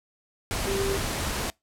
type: tone in noise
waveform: sine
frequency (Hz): 392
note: G4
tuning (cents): 0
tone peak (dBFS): -27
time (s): 0.67-0.97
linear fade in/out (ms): 0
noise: pink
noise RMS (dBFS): -29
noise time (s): 0.51-1.5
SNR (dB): -1
effects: noise-tail reverb RT60 0.2 s tail -25 dB re dry + low-pass 12000 Hz 12 dB/octave